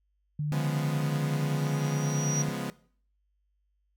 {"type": "tone with pitch glide", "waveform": "sine", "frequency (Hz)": [149.1, 147.39], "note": ["D3", "D3"], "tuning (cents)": [27, 7], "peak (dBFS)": -27, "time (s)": [0.39, 2.49], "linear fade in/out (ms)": 5, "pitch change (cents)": -20, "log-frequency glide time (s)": [1.16, 2.32]}
{"type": "chord", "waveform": "sawtooth", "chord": "C# dominant seventh", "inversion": "none", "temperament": "equal", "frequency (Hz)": [138.59, 174.61, 207.7, 246.9], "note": ["C#3", "E#3", "G#3", "B3"], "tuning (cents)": [0, 0, 0, 0], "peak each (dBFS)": -33, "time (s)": [0.52, 2.7], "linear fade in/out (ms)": 0}
{"type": "tone with exponential growth", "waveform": "sine", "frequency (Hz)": 5780, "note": "F#8", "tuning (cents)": -41, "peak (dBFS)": -27, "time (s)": [1.22, 2.42], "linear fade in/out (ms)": 2, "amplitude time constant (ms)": 260}
{"effects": ["noise-tail reverb RT60 0.5 s tail -19 dB re dry", "added 50 Hz sine -70 dBFS peak until 3.96 s"]}